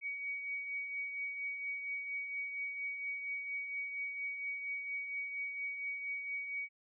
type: tone with tremolo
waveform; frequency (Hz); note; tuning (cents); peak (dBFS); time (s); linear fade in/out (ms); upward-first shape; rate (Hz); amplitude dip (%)
sine; 2255; C#7; +29; -35; 0.01-6.69; 50; triangle; 4.3; 50
effects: none